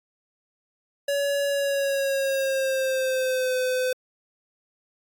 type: tone with pitch glide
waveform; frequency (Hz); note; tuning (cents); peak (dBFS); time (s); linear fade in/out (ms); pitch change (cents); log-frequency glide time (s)
square; 565 to 509.2; C#5 to C5; +33 to -47; -23; 1.08-3.93; 5; -180; 1.47-3.56
effects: AAC 64 kbps